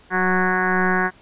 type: tone with frequency modulation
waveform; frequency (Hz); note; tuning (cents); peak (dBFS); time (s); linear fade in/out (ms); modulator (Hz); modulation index
sine; 921; A#5; -21; -16; 0.1-1.11; 50; 184; 4.9
effects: pink hiss -51 dBFS RMS until 1.21 s + resampled to 8000 Hz